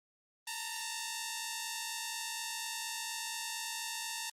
5% pulse tone pair together, 886.8 / 931 Hz, A5 / A#5, +13 / -2 cents, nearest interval minor second, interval 85 cents, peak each -28 dBFS, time 0.47-4.3 s, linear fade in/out 5 ms, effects low-pass 12000 Hz 12 dB/octave + Opus 32 kbps

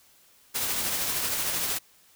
white noise with tremolo, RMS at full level -27 dBFS, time 0.54-1.79 s, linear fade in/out 20 ms, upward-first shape triangle, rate 13 Hz, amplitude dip 35%, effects white hiss -59 dBFS RMS until 2.15 s

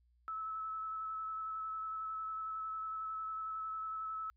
sine tone with vibrato, 1302 Hz, E6, 22 cents flat, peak -38 dBFS, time 0.28-4.3 s, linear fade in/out 0 ms, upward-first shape square, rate 11 Hz, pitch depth 11 cents each way, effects added 60 Hz sine -68 dBFS peak until 4.36 s

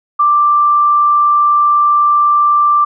sine tone, 1178 Hz, D6, 5 cents sharp, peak -7 dBFS, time 0.19-2.85 s, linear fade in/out 10 ms, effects none

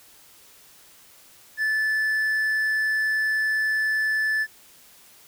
triangle tone, 1745 Hz, A6, 15 cents flat, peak -19 dBFS, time 1.57-4.47 s, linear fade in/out 50 ms, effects white hiss -52 dBFS RMS until 5.27 s

